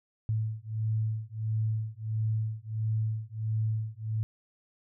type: beating tone pair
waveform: sine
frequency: 109 / 110.5 Hz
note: A2 / A2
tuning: -16 / +8 cents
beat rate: 1.5 Hz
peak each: -31 dBFS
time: 0.29-4.23 s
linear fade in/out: 0 ms
effects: none